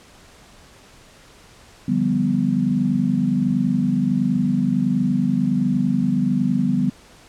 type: chord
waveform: sine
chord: G dominant seventh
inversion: second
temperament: equal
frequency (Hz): 146.83 / 174.61 / 196 / 246.9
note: D3 / F3 / G3 / B3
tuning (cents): 0 / 0 / 0 / 0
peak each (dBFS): -25 / -25 / -21 / -20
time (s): 1.88-6.9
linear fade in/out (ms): 5
effects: pink hiss -48 dBFS RMS until 7.28 s + low-pass 9000 Hz 12 dB/octave